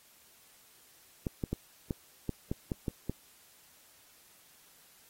clicks, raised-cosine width 3 ms, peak -19 dBFS, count 9, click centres 1.268 / 1.438 / 1.53 / 1.908 / 2.293 / 2.515 / 2.718 / 2.882 / 3.096 s, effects white hiss -61 dBFS RMS until 5.09 s + AAC 48 kbps

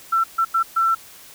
sine tone bursts at uneven times, 1342 Hz, E6, 31 cents sharp, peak -15 dBFS, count 4, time 0.12-0.24 / 0.38-0.45 / 0.54-0.63 / 0.76-0.95 s, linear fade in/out 10 ms, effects white hiss -44 dBFS RMS until 1.34 s

